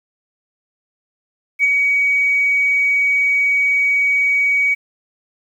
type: tone with ADSR envelope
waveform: sine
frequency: 2259 Hz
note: C#7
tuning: 32 cents sharp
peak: -8 dBFS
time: 1.59-4.75 s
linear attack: 49 ms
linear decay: 20 ms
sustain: -4 dB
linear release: 18 ms
effects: tanh soft clip ceiling -6 dBFS + 8-bit